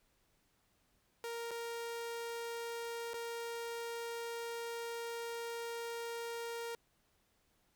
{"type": "tone with dropouts", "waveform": "sawtooth", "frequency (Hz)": 466.2, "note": "A#4", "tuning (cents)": 0, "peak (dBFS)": -36, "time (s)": [1.24, 6.75], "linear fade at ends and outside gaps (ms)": 1, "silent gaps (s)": [[1.509, 1.513], [3.135, 3.141]], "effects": ["pink hiss -75 dBFS RMS until 7.75 s"]}